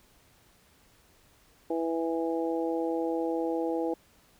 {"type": "harmonic tone", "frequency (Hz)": 164.81, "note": "E3", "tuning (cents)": 0, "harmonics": [2, 3, 4, 5], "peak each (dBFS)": [-30, -31, -38, -37], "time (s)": [1.7, 3.94], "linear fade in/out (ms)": 5, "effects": ["pink hiss -62 dBFS RMS until 4.39 s"]}